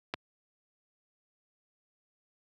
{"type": "clicks", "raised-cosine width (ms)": 0.3, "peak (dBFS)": [-16, -21], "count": 2, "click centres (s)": [0.139, 0.142], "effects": ["high-pass 100 Hz 12 dB/octave"]}